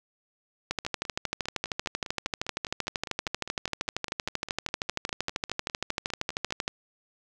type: two click trains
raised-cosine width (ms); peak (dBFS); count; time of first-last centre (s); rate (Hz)
0.2; -11 / -20; 78 / 29; 0.71-6.679 / 0.85-6.507; 12.9 / 4.95
effects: none